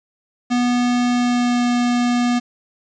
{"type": "tone with pitch glide", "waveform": "square", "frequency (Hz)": [244.5, 242.8], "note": ["B3", "B3"], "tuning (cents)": [-17, -29], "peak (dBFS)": -16, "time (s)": [0.5, 2.4], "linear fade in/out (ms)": 20, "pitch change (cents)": -12, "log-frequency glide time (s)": [1.11, 1.66], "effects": ["resampled to 16000 Hz", "7-bit"]}